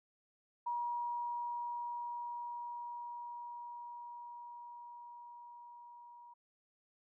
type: tone with level ramp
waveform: sine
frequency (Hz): 956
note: A#5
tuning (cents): +43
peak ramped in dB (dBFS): -34 to -53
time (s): 0.66-6.34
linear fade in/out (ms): 10
effects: none